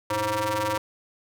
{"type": "ring-modulated tone", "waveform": "sawtooth", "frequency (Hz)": 208.4, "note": "G#3", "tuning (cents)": 6, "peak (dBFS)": -17, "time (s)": [0.1, 0.78], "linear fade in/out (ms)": 5, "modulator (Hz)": 740, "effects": []}